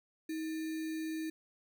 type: tone with sample-and-hold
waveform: sine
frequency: 317.8 Hz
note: D#4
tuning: 37 cents sharp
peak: -35 dBFS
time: 0.29-1.3 s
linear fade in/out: 5 ms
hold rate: 2100 Hz
effects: none